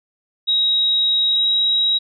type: tone with pitch glide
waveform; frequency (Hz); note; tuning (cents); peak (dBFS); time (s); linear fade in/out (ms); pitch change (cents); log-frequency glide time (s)
sine; 3810 to 3834; A#7 to A#7; +37 to +48; -14; 0.47-1.99; 20; +11; 1.28-1.48
effects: none